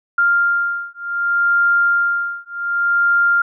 sine beating tone pair, 1396.9 / 1397.56 Hz, F6 / F6, 0 / +1 cents, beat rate 0.66 Hz, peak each -17 dBFS, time 0.18-3.42 s, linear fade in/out 5 ms, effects none

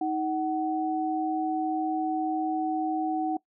sine tone pair together, 315.2 / 749.7 Hz, D#4 / F#5, +23 / +23 cents, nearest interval octave + minor third, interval 1500 cents, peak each -28 dBFS, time 0.01-3.37 s, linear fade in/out 5 ms, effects noise-tail reverb RT60 0.1 s tail -20 dB re dry

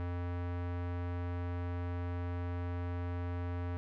square tone with low-pass filter, 88 Hz, F2, 14 cents sharp, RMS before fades -37 dBFS, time 0-3.77 s, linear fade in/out 0 ms, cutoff 1800 Hz, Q 0.89, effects none

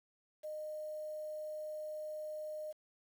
sine tone with quantisation, 613 Hz, D#5, 26 cents flat, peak -40 dBFS, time 0.43-2.73 s, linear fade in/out 20 ms, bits 10, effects none

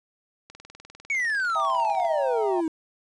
click train, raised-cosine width 0.2 ms, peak -27 dBFS, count 32, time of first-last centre 0.5-2.05 s, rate 20 Hz
triangle exponential sweep, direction down, 2280 to 311.1 Hz, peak -21 dBFS, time 1.1-2.68 s, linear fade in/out 2 ms
sine chord, E diminished, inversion none, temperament equal, 659.3 / 784 / 932.3 Hz, E5 / G5 / Bb5, 0 / 0 / 0 cents, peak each -30 dBFS, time 1.55-2.61 s, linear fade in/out 10 ms
effects resampled to 22050 Hz + 9-bit

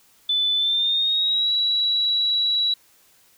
sine tone with pitch glide, 3502 to 3908 Hz, A7 to B7, -9 to -19 cents, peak -18 dBFS, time 0.29-2.74 s, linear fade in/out 5 ms, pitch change +190 cents, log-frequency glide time 0.56-1.51 s, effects white hiss -57 dBFS RMS until 3.37 s

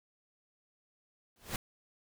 pink noise with exponential growth, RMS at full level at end -33 dBFS, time 1.36-1.56 s, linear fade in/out 1 ms, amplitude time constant 43 ms, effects none

